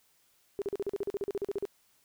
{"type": "tone bursts", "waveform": "sine", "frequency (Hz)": 400, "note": "G4", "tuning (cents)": 35, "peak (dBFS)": -29, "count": 16, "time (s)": [0.59, 1.653], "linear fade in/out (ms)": 0, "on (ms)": 28, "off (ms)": 41, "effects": ["white hiss -68 dBFS RMS until 2.04 s"]}